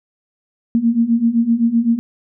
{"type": "beating tone pair", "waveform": "sine", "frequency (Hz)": [227.5, 235.3], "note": ["A#3", "A#3"], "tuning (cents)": [-42, 16], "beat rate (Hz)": 7.8, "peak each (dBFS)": [-17, -14], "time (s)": [0.75, 1.99], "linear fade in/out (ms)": 0, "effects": []}